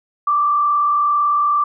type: tone with frequency modulation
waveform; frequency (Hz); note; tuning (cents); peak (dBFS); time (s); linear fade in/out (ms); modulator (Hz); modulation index
sine; 1173; D6; -2; -13; 0.27-1.64; 5; 42.1; 0.53
effects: none